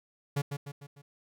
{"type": "tone with echo", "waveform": "45% pulse", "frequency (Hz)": 142.1, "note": "C#3", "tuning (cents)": 43, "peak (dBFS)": -27, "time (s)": [0.36, 0.42], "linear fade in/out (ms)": 10, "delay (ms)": 150, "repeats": 4, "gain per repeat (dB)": -6, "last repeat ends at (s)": 1.02, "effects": []}